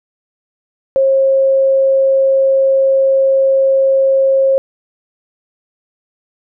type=tone; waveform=sine; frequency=538 Hz; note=C5; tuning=48 cents sharp; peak=-8 dBFS; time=0.96-4.58 s; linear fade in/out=0 ms; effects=none